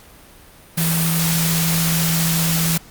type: tone in noise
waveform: sine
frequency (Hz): 164.81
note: E3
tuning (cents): 0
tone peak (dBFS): -18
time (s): 0.77-2.78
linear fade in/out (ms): 10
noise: white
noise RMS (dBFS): -21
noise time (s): 0.77-2.78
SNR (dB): 0
effects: pink hiss -45 dBFS RMS until 2.9 s + Opus 48 kbps